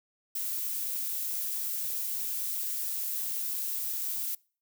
violet noise, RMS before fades -33 dBFS, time 0.35-4.35 s, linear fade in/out 5 ms, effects noise-tail reverb RT60 0.4 s tail -25 dB re dry

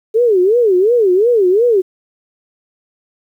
sine tone with vibrato, 418.9 Hz, G#4, 15 cents sharp, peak -8 dBFS, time 0.14-1.82 s, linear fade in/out 20 ms, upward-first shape sine, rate 2.8 Hz, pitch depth 270 cents each way, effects 8-bit

